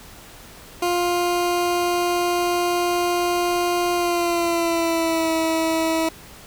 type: tone with pitch glide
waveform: 20% pulse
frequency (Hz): 351.4 to 324.1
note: F4 to E4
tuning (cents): +11 to -29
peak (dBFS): -14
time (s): 0.82-6.09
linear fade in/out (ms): 5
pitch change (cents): -140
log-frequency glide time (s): 3.93-5.31
effects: pink hiss -43 dBFS RMS until 6.46 s